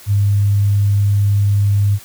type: tone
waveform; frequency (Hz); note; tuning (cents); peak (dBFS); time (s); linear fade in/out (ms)
sine; 101.3; G#2; -43; -10; 0.06-1.99; 50
effects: white hiss -40 dBFS RMS until 2.04 s + high-pass 60 Hz 12 dB/octave